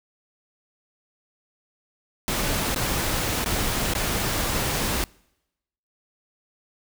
pink noise with dropouts, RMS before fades -25 dBFS, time 2.28-5.04 s, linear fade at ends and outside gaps 0 ms, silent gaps 2.746-2.761 / 3.443-3.46 / 3.936-3.951 s, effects noise-tail reverb RT60 0.9 s tail -26 dB re dry

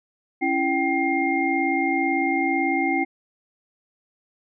sine tone cluster, 277 / 335 / 775 / 2122 Hz, C#4 / E4 / G5 / C7, -1 / +28 / -20 / +24 cents, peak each -25 dBFS, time 0.41-3.05 s, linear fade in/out 20 ms, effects none

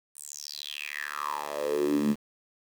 10% pulse tone with high-pass filter sweep, 73.42 Hz, D2, in tune, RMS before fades -31 dBFS, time 0.14-2.16 s, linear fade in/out 50 ms, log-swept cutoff 9700 to 190 Hz, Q 7.2, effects 8-bit

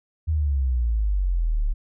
sine exponential sweep, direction down, 81.2 to 34.65 Hz, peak -19 dBFS, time 0.27-1.74 s, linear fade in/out 20 ms, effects none

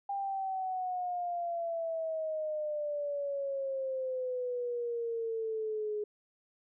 sine exponential sweep, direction down, 800 to 417.4 Hz, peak -32 dBFS, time 0.09-6.04 s, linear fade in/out 5 ms, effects none

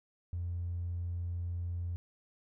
triangle tone with tanh clipping, 86.9 Hz, F2, 8 cents flat, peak -33 dBFS, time 0.33-1.96 s, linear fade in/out 0 ms, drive 1 dB, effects none

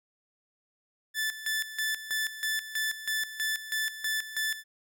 sawtooth tone with tremolo, 1751 Hz, A6, 9 cents flat, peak -24 dBFS, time 1.14-4.64 s, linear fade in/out 50 ms, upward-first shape square, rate 3.1 Hz, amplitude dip 75%, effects none

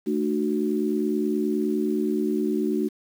sine chord, D major, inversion second, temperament equal with one note detuned, 220 / 300.4 / 370 Hz, A3 / D4 / F#4, 0 / +39 / 0 cents, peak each -26 dBFS, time 0.06-2.89 s, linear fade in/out 20 ms, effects 8-bit

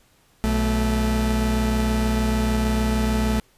40% pulse tone pair together, 61.19 / 218.2 Hz, B1 / A3, -15 / -14 cents, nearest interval octave + minor seventh, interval 2201 cents, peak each -21 dBFS, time 0.44-3.4 s, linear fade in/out 0 ms, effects pink hiss -59 dBFS RMS until 3.57 s + resampled to 32000 Hz

